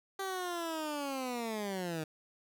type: linear sweep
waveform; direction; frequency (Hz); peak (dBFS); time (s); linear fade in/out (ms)
15% pulse; down; 392 to 153.3; -29; 0.19-2.04; 5
effects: none